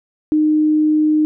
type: tone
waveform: sine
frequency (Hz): 306.6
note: D#4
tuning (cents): -25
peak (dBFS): -11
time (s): 0.32-1.25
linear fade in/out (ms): 0
effects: none